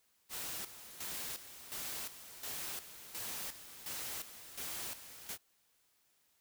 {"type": "noise with tremolo", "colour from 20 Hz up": "white", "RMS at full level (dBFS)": -42, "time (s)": [0.29, 5.38], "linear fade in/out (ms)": 50, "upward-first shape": "square", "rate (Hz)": 1.4, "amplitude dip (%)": 70, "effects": ["white hiss -74 dBFS RMS until 6.4 s"]}